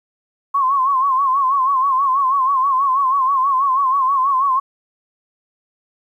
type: tone with vibrato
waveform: sine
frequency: 1076 Hz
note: C6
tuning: 48 cents sharp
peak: -13 dBFS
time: 0.54-4.6 s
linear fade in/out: 10 ms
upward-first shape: sine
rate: 6.2 Hz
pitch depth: 90 cents each way
effects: 9-bit